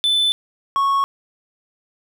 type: tone pair in turn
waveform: triangle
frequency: 3513 / 1104 Hz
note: A7 / C#6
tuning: -3 / -7 cents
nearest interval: octave + minor sixth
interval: 2004 cents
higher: first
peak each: -13 dBFS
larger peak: neither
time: 0.04-0.32 / 0.76-1.04 s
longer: neither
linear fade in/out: 0 ms
effects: none